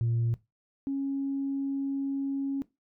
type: tone pair in turn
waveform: sine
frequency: 116.54 / 274.9 Hz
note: A#2 / C#4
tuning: 0 / -14 cents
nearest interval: octave + minor third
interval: 1486 cents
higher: second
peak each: -23 / -27 dBFS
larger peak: first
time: 0.01-0.34 / 0.87-2.62 s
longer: second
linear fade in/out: 0 ms
effects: noise-tail reverb RT60 0.2 s tail -18 dB re dry + tanh soft clip ceiling -22 dBFS